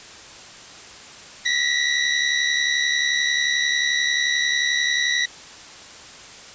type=tone pair together; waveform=25% pulse; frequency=1904.2 / 1975.5 Hz; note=A#6 / B6; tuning=+36 / 0 cents; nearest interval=minor second; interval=64 cents; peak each=-18 dBFS; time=1.45-5.26 s; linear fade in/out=10 ms; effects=white hiss -41 dBFS RMS until 6.54 s + resampled to 16000 Hz